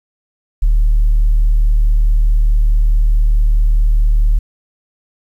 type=tone; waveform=sine; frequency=37.66 Hz; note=D1; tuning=44 cents sharp; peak=-6 dBFS; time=0.62-4.39 s; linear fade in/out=10 ms; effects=tanh soft clip ceiling -6 dBFS + 8-bit